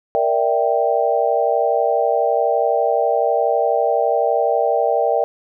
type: chord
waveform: sine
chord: E half-diminished seventh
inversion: second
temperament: equal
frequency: 466.2 / 587.3 / 659.3 / 784 Hz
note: Bb4 / D5 / E5 / G5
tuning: 0 / 0 / 0 / 0 cents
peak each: -20 dBFS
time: 0.15-5.24 s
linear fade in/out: 0 ms
effects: none